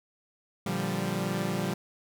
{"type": "chord", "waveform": "sawtooth", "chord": "G minor seventh", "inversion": "first", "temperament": "equal", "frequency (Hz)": [116.54, 146.83, 174.61, 196], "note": ["Bb2", "D3", "F3", "G3"], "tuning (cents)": [0, 0, 0, 0], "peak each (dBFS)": [-33, -32, -29, -28], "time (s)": [0.66, 1.74], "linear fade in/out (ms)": 5, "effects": []}